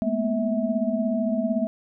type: tone cluster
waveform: sine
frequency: 211.8 / 227.9 / 245.3 / 650 Hz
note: G#3 / A#3 / B3 / E5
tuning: +34 / -39 / -12 / -24 cents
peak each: -27 dBFS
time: 0.02-1.67 s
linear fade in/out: 0 ms
effects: none